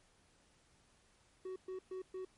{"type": "tone bursts", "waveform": "triangle", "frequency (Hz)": 373.8, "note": "F#4", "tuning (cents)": 18, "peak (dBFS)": -39, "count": 4, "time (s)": [1.45, 2.25], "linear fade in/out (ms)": 5, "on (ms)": 110, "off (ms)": 120, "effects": ["pink hiss -70 dBFS RMS until 2.37 s", "MP3 48 kbps"]}